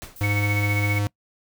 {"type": "noise with exponential decay", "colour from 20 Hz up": "pink", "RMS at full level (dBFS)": -34, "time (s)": [0.02, 0.28], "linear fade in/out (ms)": 0, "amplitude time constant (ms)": 55}
{"type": "noise", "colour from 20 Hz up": "violet", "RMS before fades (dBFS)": -42, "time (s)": [0.16, 0.99], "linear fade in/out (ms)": 2}
{"type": "tone", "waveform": "square", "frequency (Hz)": 102.6, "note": "G#2", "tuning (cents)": -21, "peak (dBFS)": -22, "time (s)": [0.21, 1.07], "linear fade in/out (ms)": 0}
{"type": "tone with tremolo", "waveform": "sine", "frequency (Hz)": 2217, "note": "C#7", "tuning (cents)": 0, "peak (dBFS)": -22, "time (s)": [0.23, 0.99], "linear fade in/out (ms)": 10, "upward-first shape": "sine", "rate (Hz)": 15, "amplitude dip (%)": 70}
{"effects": ["noise-tail reverb RT60 0.1 s tail -23 dB re dry"]}